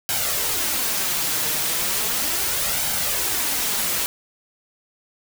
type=noise with flanger; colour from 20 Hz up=white; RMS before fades=-23 dBFS; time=0.09-4.06 s; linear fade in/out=0 ms; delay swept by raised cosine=1.3 to 6.5 ms; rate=0.36 Hz; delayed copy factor=+0.5; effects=none